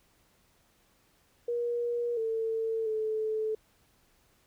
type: tone with pitch steps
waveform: sine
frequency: 476.7 / 448.4 / 435.5 Hz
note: A#4 / A4 / A4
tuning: +39 / +33 / -18 cents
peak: -28 dBFS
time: 1.48-3.55 s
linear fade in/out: 5 ms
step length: 690 ms
effects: pink hiss -67 dBFS RMS until 4.46 s